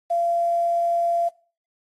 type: tone with quantisation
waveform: sine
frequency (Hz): 685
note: F5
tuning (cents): -34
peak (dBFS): -19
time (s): 0.1-1.29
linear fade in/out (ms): 10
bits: 8
effects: noise-tail reverb RT60 0.4 s tail -21 dB re dry + AAC 32 kbps